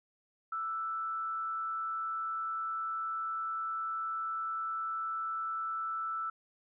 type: tone with frequency modulation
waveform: sine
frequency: 1325 Hz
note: E6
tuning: 9 cents sharp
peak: -33 dBFS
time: 0.52-6.3 s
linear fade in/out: 5 ms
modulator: 139 Hz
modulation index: 0.35
effects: none